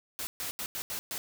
white noise bursts at uneven times, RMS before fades -36 dBFS, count 6, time 0.19-0.27 / 0.4-0.51 / 0.59-0.66 / 0.75-0.82 / 0.9-0.99 / 1.11-1.18 s, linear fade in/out 0 ms, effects none

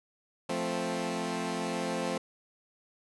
15% pulse chord, F major, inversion none, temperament equal, 174.61 / 220 / 261.6 Hz, F3 / A3 / C4, 0 / 0 / 0 cents, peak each -29 dBFS, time 0.49-2.18 s, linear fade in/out 5 ms, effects resampled to 24000 Hz

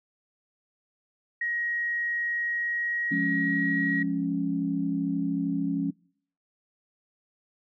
sine tone with pitch glide, 1890 to 1902 Hz, A#6 to A#6, +23 to +34 cents, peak -26 dBFS, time 1.41-4.03 s, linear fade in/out 5 ms, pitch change +11 cents, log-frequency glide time 2.32-3.71 s
sine chord, Db major, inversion first, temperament equal, 174.61 / 207.7 / 277.2 Hz, F3 / Ab3 / Db4, 0 / 0 / 0 cents, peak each -30 / -32 / -27 dBFS, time 3.11-5.91 s, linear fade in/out 10 ms
effects noise-tail reverb RT60 0.6 s tail -26 dB re dry + tanh soft clip ceiling -12 dBFS

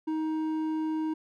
sine tone with hard clipping, 314.3 Hz, D#4, 18 cents sharp, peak -29 dBFS, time 0.07-1.14 s, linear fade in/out 10 ms, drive 6 dB, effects none

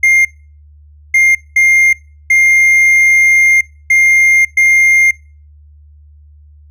triangle tone bursts at uneven times, 2114 Hz, C7, 17 cents sharp, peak -4 dBFS, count 6, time 0.03-0.25 / 1.14-1.35 / 1.56-1.93 / 2.3-3.61 / 3.9-4.45 / 4.57-5.11 s, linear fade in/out 5 ms, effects noise-tail reverb RT60 0.4 s tail -25 dB re dry + added 74 Hz sine -38 dBFS peak until 6.7 s

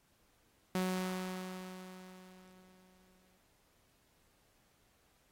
sawtooth tone with exponential decay, 185 Hz, F#3, in tune, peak -27 dBFS, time 0.75-3.38 s, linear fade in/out 2 ms, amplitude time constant 570 ms, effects pink hiss -72 dBFS RMS until 5.31 s + AAC 48 kbps

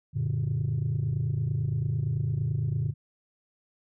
sine chord, Gb augmented, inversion none, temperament just, 92.5 / 115.62 / 144.53 Hz, Gb2 / Bb2 / D3, 0 / -14 / -27 cents, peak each -32 / -27 / -27 dBFS, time 0.13-2.94 s, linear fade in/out 50 ms, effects tanh soft clip ceiling -21 dBFS

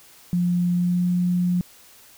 sine tone with pitch glide, 176.4 to 178.14 Hz, F3 to F3, +18 to +35 cents, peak -18 dBFS, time 0.33-1.61 s, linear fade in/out 0 ms, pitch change +17 cents, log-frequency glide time 0.76-1.04 s, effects white hiss -50 dBFS RMS until 2.17 s

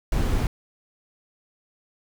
brown noise, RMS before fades -22 dBFS, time 0.12-0.47 s, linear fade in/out 2 ms, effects none

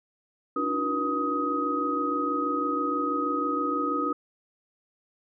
sine tone cluster, 288.7 / 314.9 / 363.7 / 481.9 / 1257 Hz, D4 / D#4 / F#4 / B4 / D#6, -30 / +21 / -30 / -43 / +17 cents, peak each -30 / -35 / -35 / -34 / -27 dBFS, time 0.56-4.13 s, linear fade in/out 5 ms, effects none

